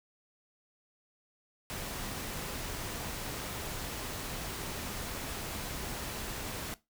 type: noise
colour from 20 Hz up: pink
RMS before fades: -39 dBFS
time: 1.7-6.74 s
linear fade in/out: 0 ms
effects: noise-tail reverb RT60 0.2 s tail -17 dB re dry